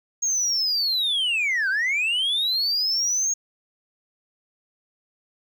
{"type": "linear two-way sweep", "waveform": "sine", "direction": "down then up", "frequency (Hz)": [6600, 1480, 6600], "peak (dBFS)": -18, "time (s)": [0.22, 3.34], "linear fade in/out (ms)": 10, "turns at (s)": 1.69, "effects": ["tanh soft clip ceiling -19 dBFS", "9-bit"]}